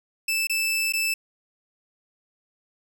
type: tone with dropouts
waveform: sawtooth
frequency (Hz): 2637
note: E7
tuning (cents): 0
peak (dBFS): -19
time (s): 0.28-1.14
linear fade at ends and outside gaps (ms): 5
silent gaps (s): 0.471-0.496 / 0.924-0.935
effects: none